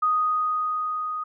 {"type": "tone with level ramp", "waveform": "sine", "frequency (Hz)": 1244.5, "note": "D#6", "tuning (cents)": 0, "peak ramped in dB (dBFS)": [-18, -27], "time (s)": [0.02, 1.24], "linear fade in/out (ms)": 10, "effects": []}